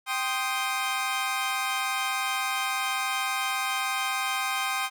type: chord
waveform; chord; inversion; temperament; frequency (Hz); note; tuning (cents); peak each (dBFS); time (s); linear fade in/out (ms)
20% pulse; C minor; second; equal; 784 / 1046.5 / 1244.5; G5 / C6 / Eb6; 0 / 0 / 0; -26; 0.06-4.9; 50
effects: none